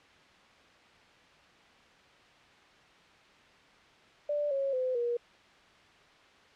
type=tone with pitch steps; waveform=sine; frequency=587.3 / 548 / 511.3 / 477 Hz; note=D5 / C#5 / C5 / A#4; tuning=0 / -20 / -40 / +40 cents; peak=-28 dBFS; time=4.29-5.17 s; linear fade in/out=5 ms; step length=220 ms; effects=white hiss -58 dBFS RMS until 6.55 s + low-pass 3000 Hz 12 dB/octave